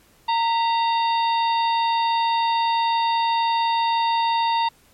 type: harmonic tone with a mistuned harmonic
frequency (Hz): 922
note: A#5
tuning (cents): -19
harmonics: 1 / 2 / 3 / 4 / 5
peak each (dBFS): -18 / -34 / -32 / -30 / -35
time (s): 0.28-4.69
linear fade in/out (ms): 10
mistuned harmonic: 2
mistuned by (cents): +110
effects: pink hiss -56 dBFS RMS until 4.93 s + MP3 64 kbps